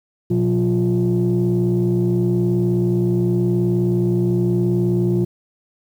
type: tone cluster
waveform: sine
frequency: 122.1 / 181.2 / 351 Hz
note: B2 / F#3 / F4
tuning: -19 / -36 / +9 cents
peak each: -18 dBFS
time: 0.3-5.25 s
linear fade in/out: 10 ms
effects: tanh soft clip ceiling -10 dBFS + 8-bit